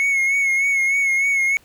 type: tone with vibrato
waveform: triangle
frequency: 2188 Hz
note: C#7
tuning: 23 cents flat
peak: -14 dBFS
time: 0-1.57 s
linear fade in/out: 0 ms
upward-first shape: sine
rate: 3.3 Hz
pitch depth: 39 cents each way
effects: pink hiss -54 dBFS RMS until 1.64 s